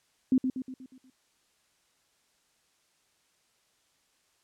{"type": "tone with echo", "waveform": "sine", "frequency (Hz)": 258.6, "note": "C4", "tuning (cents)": -20, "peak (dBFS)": -19, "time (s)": [0.32, 0.38], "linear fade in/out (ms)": 2, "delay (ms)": 120, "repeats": 6, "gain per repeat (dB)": -6, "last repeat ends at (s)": 1.1, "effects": ["white hiss -70 dBFS RMS until 4.43 s", "low-pass 9000 Hz 12 dB/octave"]}